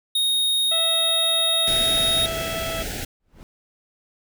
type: tone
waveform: square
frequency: 3729 Hz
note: A#7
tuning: in tune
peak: -19 dBFS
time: 0.15-2.26 s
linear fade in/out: 5 ms
type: harmonic tone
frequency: 658 Hz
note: E5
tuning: 3 cents flat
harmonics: 1 / 2 / 3 / 4 / 5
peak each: -29 / -35 / -38 / -37 / -34 dBFS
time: 0.71-2.83 s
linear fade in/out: 10 ms
type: band-stop noise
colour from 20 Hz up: pink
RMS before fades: -30 dBFS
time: 1.67-3.05 s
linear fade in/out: 5 ms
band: 850 to 1400 Hz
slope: 96 dB/octave
type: noise with exponential growth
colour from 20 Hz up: brown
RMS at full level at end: -37 dBFS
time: 3.2-3.43 s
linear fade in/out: 0 ms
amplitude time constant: 48 ms
effects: none